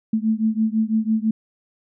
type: beating tone pair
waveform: sine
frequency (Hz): 217.4 / 223.4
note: A3 / A3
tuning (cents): -21 / +27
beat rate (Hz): 6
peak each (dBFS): -20 / -21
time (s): 0.13-1.31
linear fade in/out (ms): 5
effects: none